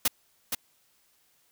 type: noise with echo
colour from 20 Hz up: white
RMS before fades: -23 dBFS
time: 0.05-0.08 s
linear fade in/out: 5 ms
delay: 470 ms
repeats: 1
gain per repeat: -6 dB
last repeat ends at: 0.55 s
effects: white hiss -67 dBFS RMS until 1.51 s